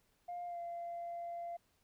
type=tone with pitch glide; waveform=sine; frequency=704 to 688.3 Hz; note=F5 to F5; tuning=+14 to -25 cents; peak=-39 dBFS; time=0.28-1.57 s; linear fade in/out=10 ms; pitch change=-39 cents; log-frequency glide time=0.46-0.59 s; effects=tanh soft clip ceiling -37 dBFS + pink hiss -75 dBFS RMS until 1.83 s